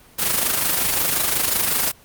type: noise with amplitude modulation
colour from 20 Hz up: white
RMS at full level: -17 dBFS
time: 0.18-1.92 s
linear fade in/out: 20 ms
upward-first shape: sine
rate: 25.5 Hz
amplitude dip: 55%
effects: pink hiss -49 dBFS RMS until 2.04 s + Opus 24 kbps